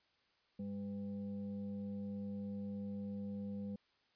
sine tone with frequency modulation, 201.6 Hz, G3, 49 cents sharp, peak -40 dBFS, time 0.59-3.76 s, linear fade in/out 5 ms, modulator 300 Hz, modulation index 0.5, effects white hiss -75 dBFS RMS until 4.15 s + resampled to 11025 Hz

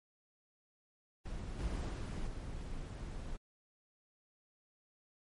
brown noise with level steps, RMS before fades -42 / -37 / -39 / -43 dBFS, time 1.25-3.37 s, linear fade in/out 10 ms, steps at 1.59 / 1.89 / 2.27 s, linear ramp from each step 2 ms, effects MP3 48 kbps

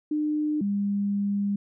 sine tone pair in turn, 302 / 201.6 Hz, D4 / G3, +48 / +49 cents, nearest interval perfect fifth, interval 699 cents, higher first, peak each -23 dBFS, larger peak neither, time 0.11-0.61 / 0.61-1.56 s, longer second, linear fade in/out 5 ms, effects none

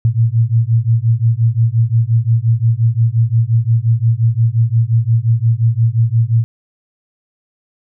sine beating tone pair, 112 / 117.7 Hz, A2 / A#2, +31 / +17 cents, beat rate 5.7 Hz, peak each -13 dBFS, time 0.05-6.44 s, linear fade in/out 0 ms, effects none

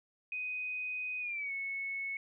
sine tone with pitch glide, 2500 to 2202 Hz, D#7 to C#7, +8 to -12 cents, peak -35 dBFS, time 0.32-2.17 s, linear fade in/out 2 ms, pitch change -220 cents, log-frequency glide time 1.2-1.52 s, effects none

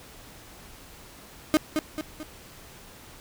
35% pulse tone with echo, 309.1 Hz, D#4, 11 cents flat, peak -15 dBFS, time 1.54-1.57 s, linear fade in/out 0 ms, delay 220 ms, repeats 3, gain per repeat -6 dB, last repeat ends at 2.23 s, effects pink hiss -48 dBFS RMS until 3.2 s

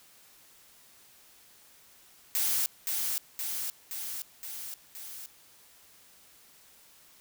blue noise with echo, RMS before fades -28 dBFS, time 2.35-2.66 s, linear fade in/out 0 ms, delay 520 ms, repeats 5, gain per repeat -3 dB, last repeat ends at 5.26 s, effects white hiss -58 dBFS RMS until 7.2 s

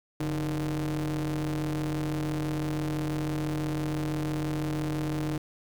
45% pulse ring-modulated tone, 81.6 Hz, E2, 17 cents flat, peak -25 dBFS, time 0.2-5.38 s, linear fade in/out 5 ms, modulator 227 Hz, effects 10-bit

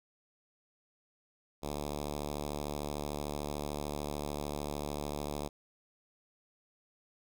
5% pulse tone with notch filter, 73.42 Hz, D2, in tune, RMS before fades -38 dBFS, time 1.62-5.49 s, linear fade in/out 20 ms, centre 1900 Hz, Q 1.2, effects none

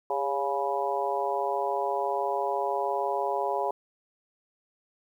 harmonic tone with a mistuned harmonic, 140.1 Hz, C#3, 19 cents sharp, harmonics 3 / 4 / 5 / 6 / 7, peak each -32 / -32 / -32 / -32 / -32 dBFS, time 0.1-3.71 s, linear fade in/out 2 ms, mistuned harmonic 3, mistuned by -58 cents, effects 10-bit

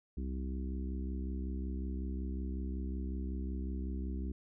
harmonic tone, 65.41 Hz, C2, in tune, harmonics 1 / 3 / 4 / 5 / 6, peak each -36 / -43 / -46 / -48 / -53 dBFS, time 0.17-4.32 s, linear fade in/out 5 ms, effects none

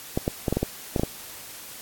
clicks, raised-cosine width 2 ms, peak -9 dBFS, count 9, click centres 0.175 / 0.279 / 0.482 / 0.526 / 0.57 / 0.63 / 0.962 / 0.996 / 1.034 s, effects white hiss -41 dBFS RMS until 1.81 s + AAC 64 kbps

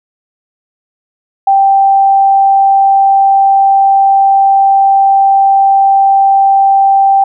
sine tone, 784 Hz, G5, in tune, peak -4 dBFS, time 1.47-7.24 s, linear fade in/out 5 ms, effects none

